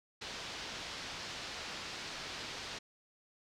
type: low-pass noise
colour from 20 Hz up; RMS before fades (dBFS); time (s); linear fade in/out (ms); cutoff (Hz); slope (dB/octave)
white; -44; 0.21-2.79; 10; 5200; 24
effects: none